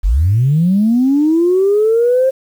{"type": "linear sweep", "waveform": "sine", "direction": "up", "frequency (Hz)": [39.74, 535], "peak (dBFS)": -8, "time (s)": [0.03, 2.31], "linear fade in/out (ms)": 20, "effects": ["tanh soft clip ceiling -4 dBFS", "7-bit"]}